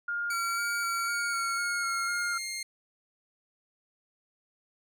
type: tone with vibrato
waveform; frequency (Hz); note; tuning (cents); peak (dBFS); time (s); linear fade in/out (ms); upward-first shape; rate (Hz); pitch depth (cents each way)
sine; 1396.9; F6; 0; -29; 0.08-2.38; 5; square; 2; 21
type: tone with pitch glide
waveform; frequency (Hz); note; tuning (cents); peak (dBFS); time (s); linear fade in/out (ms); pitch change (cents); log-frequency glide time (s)
15% pulse; 2275 to 2123; C#7 to C7; +44 to +25; -27; 0.3-2.63; 5; -119; 0.94-2.34
effects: none